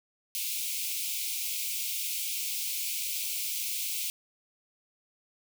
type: high-pass noise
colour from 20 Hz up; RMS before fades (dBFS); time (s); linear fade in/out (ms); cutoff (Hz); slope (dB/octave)
white; -33; 0.35-4.1; 0; 2200; 96
effects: none